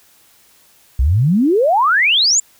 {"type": "exponential sweep", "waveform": "sine", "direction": "up", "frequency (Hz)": [57.9, 7459], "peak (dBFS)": -10, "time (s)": [0.99, 2.4], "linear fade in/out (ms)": 5, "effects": ["white hiss -51 dBFS RMS until 2.59 s"]}